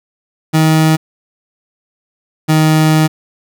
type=tone pair in turn; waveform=30% pulse; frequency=158 / 156.37 Hz; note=D#3 / D#3; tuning=+27 / +9 cents; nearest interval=unison; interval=18 cents; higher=first; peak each=-5 dBFS; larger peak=neither; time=0.53-0.97 / 2.48-3.08 s; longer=second; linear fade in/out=20 ms; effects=none